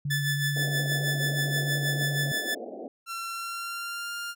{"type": "tone with vibrato", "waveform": "sine", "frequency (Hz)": 142.9, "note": "D3", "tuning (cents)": -47, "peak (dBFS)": -27, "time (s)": [0.05, 2.32], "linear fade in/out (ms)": 5, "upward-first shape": "square", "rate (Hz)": 9.4, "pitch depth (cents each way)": 15}
{"type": "tone with tremolo", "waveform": "sawtooth", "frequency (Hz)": 1743, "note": "A6", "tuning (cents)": -17, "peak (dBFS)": -22, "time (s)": [0.1, 2.55], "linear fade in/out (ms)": 10, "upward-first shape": "sine", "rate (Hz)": 6.3, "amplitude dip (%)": 60}
{"type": "band-pass noise", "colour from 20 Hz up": "white", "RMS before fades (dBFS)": -39, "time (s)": [0.56, 2.88], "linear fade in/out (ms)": 2, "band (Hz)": [210, 730], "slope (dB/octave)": 96}
{"type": "tone with pitch glide", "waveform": "sawtooth", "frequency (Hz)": [1358, 1401.8], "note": ["F6", "F6"], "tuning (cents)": [-49, 6], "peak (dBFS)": -29, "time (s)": [3.06, 4.35], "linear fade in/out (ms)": 50, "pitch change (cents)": 55, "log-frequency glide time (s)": [3.29, 4.14]}
{"effects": []}